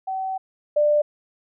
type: tone pair in turn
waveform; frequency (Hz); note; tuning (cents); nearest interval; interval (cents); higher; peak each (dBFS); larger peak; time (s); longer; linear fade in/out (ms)
sine; 762 / 593.9; G5 / D5; -49 / +19; major third; 432; first; -24 / -15; second; 0.07-0.38 / 0.76-1.02; first; 10
effects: none